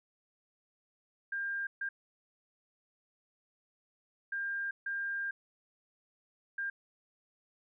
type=tone bursts at uneven times; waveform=sine; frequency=1600 Hz; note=G6; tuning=35 cents sharp; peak=-33 dBFS; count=5; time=1.32-1.67 / 1.81-1.89 / 4.32-4.71 / 4.86-5.31 / 6.58-6.7 s; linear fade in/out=5 ms; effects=none